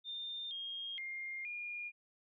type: tone with pitch steps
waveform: sine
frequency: 3614 / 3241 / 2118 / 2423 Hz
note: A7 / G#7 / C7 / D#7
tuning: +46 / -43 / +21 / -47 cents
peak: -40 dBFS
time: 0.04-1.92 s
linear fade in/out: 50 ms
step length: 470 ms
effects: none